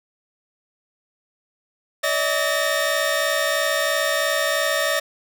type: tone cluster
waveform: sawtooth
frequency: 576 / 639 / 1824 Hz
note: D5 / D#5 / A#6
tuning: -34 / +46 / -38 cents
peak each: -20 dBFS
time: 2.03-5 s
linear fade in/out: 10 ms
effects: none